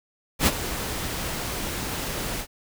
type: noise with ADSR envelope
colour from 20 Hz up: pink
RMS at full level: -17 dBFS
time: 0.39-2.47 s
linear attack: 79 ms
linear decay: 35 ms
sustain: -13 dB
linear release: 71 ms
effects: none